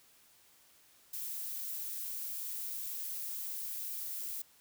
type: noise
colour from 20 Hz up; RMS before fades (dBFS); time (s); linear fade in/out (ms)
violet; -40; 1.13-4.42; 5
effects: white hiss -64 dBFS RMS until 4.6 s